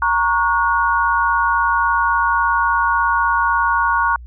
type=chord; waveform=sine; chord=F# major; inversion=first; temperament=equal with one note detuned; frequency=932.3 / 1108.7 / 1450.4 Hz; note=A#5 / C#6 / F#6; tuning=0 / 0 / -35 cents; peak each=-18 dBFS; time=0.02-4.16 s; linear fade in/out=2 ms; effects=added 60 Hz sine -33 dBFS peak until 4.26 s